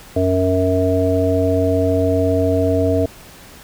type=harmonic tone; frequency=92.7 Hz; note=F#2; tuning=4 cents sharp; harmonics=1 / 3 / 5 / 7; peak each=-19 / -19 / -19 / -19 dBFS; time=0.16-3.06 s; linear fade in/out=5 ms; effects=pink hiss -41 dBFS RMS until 3.63 s